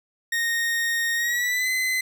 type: tone with pitch glide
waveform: 40% pulse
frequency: 1856 to 2036 Hz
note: A#6 to C7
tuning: -8 to -48 cents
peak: -21 dBFS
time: 0.32-2.01 s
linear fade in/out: 5 ms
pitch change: +160 cents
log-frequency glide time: 1.15-1.7 s
effects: none